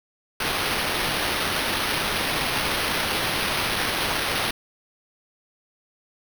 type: noise with sample-and-hold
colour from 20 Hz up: white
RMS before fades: -25 dBFS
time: 0.4-4.51 s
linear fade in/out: 5 ms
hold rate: 7350 Hz
effects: none